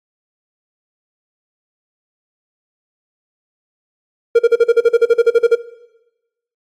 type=tone bursts; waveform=triangle; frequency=466.2 Hz; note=A#4; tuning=in tune; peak=-3 dBFS; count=15; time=4.35-5.554 s; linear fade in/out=10 ms; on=42 ms; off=41 ms; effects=noise-tail reverb RT60 1.0 s tail -18 dB re dry + AAC 48 kbps